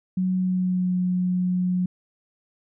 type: tone with pitch glide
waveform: sine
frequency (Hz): 185 to 181.4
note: F#3 to F#3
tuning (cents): 0 to -34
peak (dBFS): -20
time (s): 0.17-1.86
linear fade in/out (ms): 5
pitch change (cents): -34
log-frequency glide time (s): 0.34-0.96
effects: none